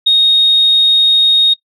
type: tone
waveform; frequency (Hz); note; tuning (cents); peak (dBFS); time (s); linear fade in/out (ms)
sine; 3726; A#7; -2; -5; 0.06-1.54; 10
effects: noise-tail reverb RT60 0.1 s tail -24 dB re dry + tanh soft clip ceiling -1 dBFS